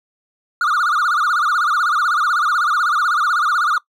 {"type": "tone with vibrato", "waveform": "triangle", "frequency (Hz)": 1304, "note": "E6", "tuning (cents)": -19, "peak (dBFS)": -12, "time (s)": [0.61, 3.78], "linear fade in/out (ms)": 2, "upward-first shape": "sine", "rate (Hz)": 16, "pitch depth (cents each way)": 200, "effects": ["noise-tail reverb RT60 0.1 s tail -20 dB re dry"]}